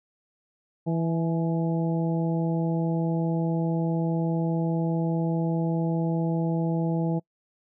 harmonic tone with a mistuned harmonic, 164.81 Hz, E3, in tune, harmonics 1 / 2 / 3 / 4 / 5, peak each -24 / -30 / -34 / -36 / -38 dBFS, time 0.86-7.2 s, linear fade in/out 20 ms, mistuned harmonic 5, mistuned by +31 cents, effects noise-tail reverb RT60 0.1 s tail -26 dB re dry

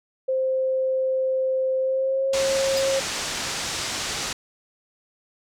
sine tone with pitch glide, 523.3 to 539.6 Hz, C5 to C#5, 0 to -47 cents, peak -20 dBFS, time 0.28-3 s, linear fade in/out 10 ms, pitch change +53 cents, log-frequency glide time 1.8-2.32 s
white low-pass noise, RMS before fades -29 dBFS, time 2.33-4.33 s, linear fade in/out 5 ms, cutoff 7300 Hz, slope 24 dB/octave
square tone with exponential decay, 4946 Hz, D#8, 11 cents flat, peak -25 dBFS, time 2.77-2.85 s, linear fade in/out 1 ms, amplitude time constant 16 ms
effects none

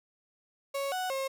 35% pulse tone with pitch steps, 554 / 740 / 537 Hz, C#5 / F#5 / C5, -1 / 0 / +45 cents, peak -29 dBFS, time 0.74-1.28 s, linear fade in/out 10 ms, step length 180 ms, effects none

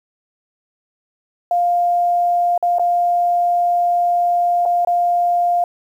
sine tone with dropouts, 701 Hz, F5, 6 cents sharp, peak -13 dBFS, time 1.51-5.64 s, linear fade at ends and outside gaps 2 ms, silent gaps 2.578-2.626 / 2.785-2.795 / 4.654-4.659 / 4.849-4.872 s, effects 8-bit

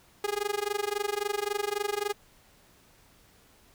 sawtooth tone with amplitude modulation, 411.7 Hz, G#4, 15 cents flat, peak -21 dBFS, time 0.24-2.13 s, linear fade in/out 2 ms, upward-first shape sine, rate 23.7 Hz, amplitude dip 95%, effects pink hiss -60 dBFS RMS until 3.74 s

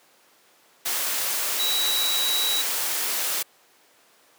sine tone in noise, 3892 Hz, B7, 26 cents flat, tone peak -23 dBFS, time 1.59-2.62 s, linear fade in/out 10 ms, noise white, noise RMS -26 dBFS, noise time 0.85-3.43 s, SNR 0 dB, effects pink hiss -57 dBFS RMS until 4.38 s + high-pass 400 Hz 12 dB/octave

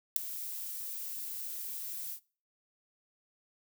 violet noise with ADSR envelope, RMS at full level -19 dBFS, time 0.16-2.2 s, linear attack 4 ms, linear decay 3 ms, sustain -21 dB, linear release 78 ms, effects noise-tail reverb RT60 0.4 s tail -23 dB re dry

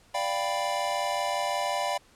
square chord, G dominant seventh, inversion second, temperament equal, 587.3 / 698.5 / 784 / 987.8 Hz, D5 / F5 / G5 / B5, 0 / 0 / 0 / 0 cents, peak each -33 dBFS, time 0.14-1.98 s, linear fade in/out 10 ms, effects pink hiss -59 dBFS RMS until 2.15 s + low-pass 10000 Hz 12 dB/octave

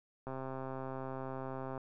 click train, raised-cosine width 1 ms, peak -28 dBFS, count 200, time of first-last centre 0.27-1.778 s, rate 132 Hz, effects none

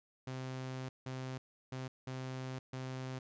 sawtooth tone bursts at uneven times, 130 Hz, C3, 11 cents flat, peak -36 dBFS, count 5, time 0.27-0.89 / 1.06-1.38 / 1.72-1.88 / 2.07-2.59 / 2.73-3.19 s, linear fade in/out 5 ms, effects resampled to 16000 Hz

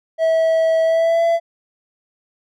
triangle tone with pitch glide, 649 to 671.5 Hz, E5 to E5, -27 to +32 cents, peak -11 dBFS, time 0.18-1.4 s, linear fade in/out 50 ms, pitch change +59 cents, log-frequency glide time 0.83-1.24 s, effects none

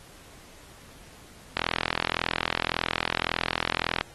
click train, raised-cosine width 0.3 ms, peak -8 dBFS, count 103, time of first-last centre 1.57-4.01 s, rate 41.8 Hz, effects pink hiss -51 dBFS RMS until 4.14 s + AAC 32 kbps

